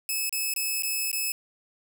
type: tone with dropouts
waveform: 5% pulse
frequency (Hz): 2592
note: E7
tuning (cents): -30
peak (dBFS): -17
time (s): 0.09-1.32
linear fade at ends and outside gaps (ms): 1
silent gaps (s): 0.294-0.326 / 0.538-0.562 / 0.823-0.833 / 1.115-1.129
effects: none